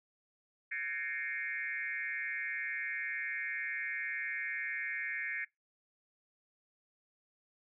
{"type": "tone with frequency modulation", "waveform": "sine", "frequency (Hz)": 1975.5, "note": "B6", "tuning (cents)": 0, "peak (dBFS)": -35, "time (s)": [0.71, 5.45], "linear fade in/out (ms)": 10, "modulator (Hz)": 140, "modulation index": 2.4, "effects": ["noise-tail reverb RT60 0.2 s tail -25 dB re dry"]}